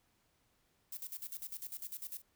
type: noise with tremolo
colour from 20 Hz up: violet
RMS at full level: -43 dBFS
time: 0.92-2.22 s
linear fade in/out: 5 ms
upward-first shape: square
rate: 10 Hz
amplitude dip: 80%
effects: pink hiss -75 dBFS RMS until 2.35 s